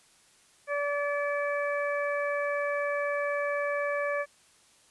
harmonic tone, 576 Hz, D5, 34 cents flat, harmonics 1 / 2 / 3 / 4, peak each -29 / -35 / -34 / -38 dBFS, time 0.67-4.26 s, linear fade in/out 50 ms, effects white hiss -61 dBFS RMS until 4.9 s + resampled to 24000 Hz

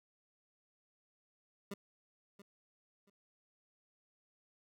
25% pulse tone with echo, 200 Hz, G3, 35 cents sharp, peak -37 dBFS, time 1.71-1.74 s, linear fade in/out 5 ms, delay 680 ms, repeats 2, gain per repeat -13 dB, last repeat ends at 3.1 s, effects none

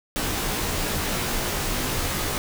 pink noise with comb filter, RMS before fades -26 dBFS, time 0.16-2.38 s, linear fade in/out 0 ms, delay 18 ms, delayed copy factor -0.95, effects none

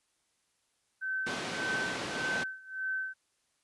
sine tone with tremolo, 1536 Hz, G6, 36 cents flat, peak -30 dBFS, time 1.01-3.14 s, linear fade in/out 20 ms, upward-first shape sine, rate 1.7 Hz, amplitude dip 90%
pink band-pass noise, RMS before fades -37 dBFS, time 1.26-2.44 s, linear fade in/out 10 ms, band 200 to 5200 Hz, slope 12 dB/octave
effects white hiss -75 dBFS RMS until 3.63 s + resampled to 24000 Hz

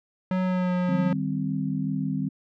square tone with pitch glide, 185 to 180.05 Hz, F#3 to F#3, 0 to -47 cents, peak -23 dBFS, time 0.31-1.13 s, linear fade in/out 2 ms, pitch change -47 cents, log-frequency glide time 0.43-0.74 s
sine chord, C minor, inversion first, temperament equal with one note detuned, 153.6 / 196 / 261.6 Hz, Eb3 / G3 / C4, -22 / 0 / 0 cents, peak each -29 dBFS, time 0.88-2.29 s, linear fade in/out 10 ms
effects low-pass 2000 Hz 12 dB/octave

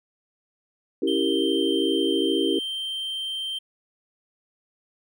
sine chord, C# diminished seventh, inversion none, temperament equal, 277.2 / 329.6 / 392 / 466.2 Hz, C#4 / E4 / G4 / Bb4, 0 / 0 / 0 / 0 cents, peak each -27 / -25 / -25 / -29 dBFS, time 1.02-2.59 s, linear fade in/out 5 ms
triangle tone, 3136 Hz, G7, in tune, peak -26 dBFS, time 1.07-3.59 s, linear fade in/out 10 ms
effects none

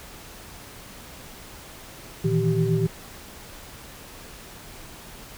sine tone cluster, 116.1 / 156.1 / 164.2 / 387.2 Hz, A#2 / D#3 / E3 / G4, -7 / +6 / -6 / -21 cents, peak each -25 / -24 / -25 / -25 dBFS, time 2.24-2.87 s, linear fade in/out 10 ms, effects pink hiss -43 dBFS RMS until 5.37 s

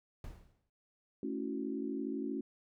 brown noise with exponential decay, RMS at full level -44 dBFS, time 0.24-0.7 s, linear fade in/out 2 ms, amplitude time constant 100 ms
sine chord, F# minor seventh, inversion first, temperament equal, 220 / 277.2 / 329.6 / 370 Hz, A3 / C#4 / E4 / F#4, 0 / 0 / 0 / 0 cents, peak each -41 / -38 / -43 / -42 dBFS, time 1.23-2.41 s, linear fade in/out 2 ms
effects none

